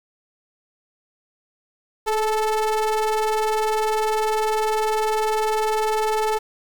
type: ring-modulated tone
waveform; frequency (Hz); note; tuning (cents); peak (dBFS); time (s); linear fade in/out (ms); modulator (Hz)
square; 220; A3; 0; -17; 2.06-6.39; 20; 650
effects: 8-bit